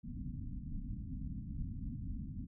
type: low-pass noise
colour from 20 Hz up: pink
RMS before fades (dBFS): -42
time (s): 0.03-2.47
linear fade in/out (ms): 20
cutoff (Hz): 280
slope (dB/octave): 96
effects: none